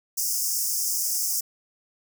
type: high-pass noise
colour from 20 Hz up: pink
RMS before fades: -26 dBFS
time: 0.17-1.41 s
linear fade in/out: 10 ms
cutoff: 5100 Hz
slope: 96 dB/octave
effects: none